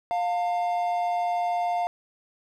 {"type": "tone pair together", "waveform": "triangle", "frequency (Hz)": [704, 903.4], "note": ["F5", "A5"], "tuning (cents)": [14, 45], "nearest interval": "major third", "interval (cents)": 431, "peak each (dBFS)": [-22, -30], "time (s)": [0.11, 1.87], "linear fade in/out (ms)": 0, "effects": []}